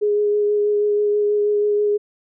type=tone with vibrato; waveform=sine; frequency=415.3 Hz; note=G#4; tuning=in tune; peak=-15 dBFS; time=0.01-1.98 s; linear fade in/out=20 ms; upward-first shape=sine; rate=6.2 Hz; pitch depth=12 cents each way; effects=none